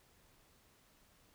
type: silence
effects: pink hiss -68 dBFS RMS until 1.34 s